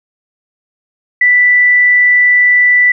sine tone, 1975.5 Hz, B6, in tune, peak -5 dBFS, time 1.21-2.92 s, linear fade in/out 5 ms, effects none

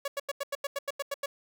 sawtooth tone bursts, 562 Hz, C#5, 24 cents sharp, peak -26 dBFS, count 11, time 0.05-1.26 s, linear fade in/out 5 ms, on 30 ms, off 88 ms, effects 11-bit

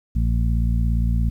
harmonic tone, 57.3 Hz, A#1, 29 cents flat, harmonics 1 / 2 / 3 / 4, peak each -18 / -24 / -28 / -30 dBFS, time 0.15-1.3 s, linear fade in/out 10 ms, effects 9-bit

